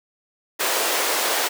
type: high-pass noise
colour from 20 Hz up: pink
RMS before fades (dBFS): -22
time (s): 0.59-1.49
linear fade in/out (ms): 20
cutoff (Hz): 410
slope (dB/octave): 24
effects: none